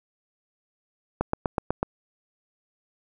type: click train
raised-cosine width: 1 ms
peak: -9 dBFS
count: 6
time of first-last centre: 1.21-1.83 s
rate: 8.07 Hz
effects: none